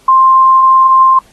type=tone; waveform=sine; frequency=1052 Hz; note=C6; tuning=9 cents sharp; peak=-3 dBFS; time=0.08-1.19 s; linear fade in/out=5 ms; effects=pink hiss -47 dBFS RMS until 1.32 s + AAC 32 kbps